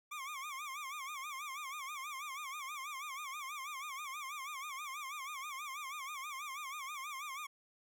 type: tone with vibrato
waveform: 25% pulse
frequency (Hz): 1136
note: C#6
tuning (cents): +42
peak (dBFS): -38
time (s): 0.11-7.47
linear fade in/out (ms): 10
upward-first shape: sine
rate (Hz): 6.2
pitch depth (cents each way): 140
effects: none